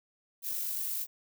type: noise with amplitude modulation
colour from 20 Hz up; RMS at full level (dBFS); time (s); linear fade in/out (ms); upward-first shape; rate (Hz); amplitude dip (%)
violet; -33; 0.42-1.07; 50; sine; 49.2; 30
effects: none